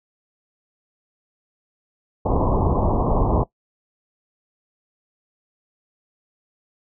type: low-pass noise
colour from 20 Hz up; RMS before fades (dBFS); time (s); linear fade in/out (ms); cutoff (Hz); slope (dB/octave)
pink; -19; 2.25-3.44; 10; 1100; 96
effects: noise-tail reverb RT60 0.1 s tail -19 dB re dry